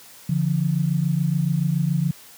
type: tone pair together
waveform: sine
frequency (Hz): 143.7 / 170.76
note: D3 / F3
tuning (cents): -37 / -39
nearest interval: minor third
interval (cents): 298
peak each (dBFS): -21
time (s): 0.29-2.11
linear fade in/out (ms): 5
effects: white hiss -46 dBFS RMS until 2.37 s + high-pass 80 Hz 12 dB/octave